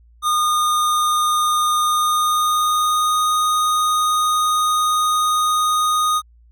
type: tone with pitch glide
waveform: square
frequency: 1223 to 1238.6 Hz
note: D#6 to D#6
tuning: -30 to -8 cents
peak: -16 dBFS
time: 0.22-6.22 s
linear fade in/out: 50 ms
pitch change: +22 cents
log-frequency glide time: 1.8-3.28 s
effects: added 58 Hz sine -47 dBFS peak until 6.51 s